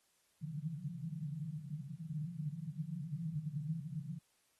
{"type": "band-pass noise", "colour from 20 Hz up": "pink", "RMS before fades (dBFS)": -42, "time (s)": [0.41, 4.19], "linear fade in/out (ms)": 10, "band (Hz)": [140, 170], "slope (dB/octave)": 96, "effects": ["white hiss -75 dBFS RMS until 4.59 s", "AAC 32 kbps"]}